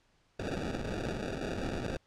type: noise with sample-and-hold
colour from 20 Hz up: violet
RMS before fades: -36 dBFS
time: 0.39-1.97 s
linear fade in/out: 5 ms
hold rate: 1050 Hz
effects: pink hiss -70 dBFS RMS until 2.06 s + low-pass 6000 Hz 12 dB/octave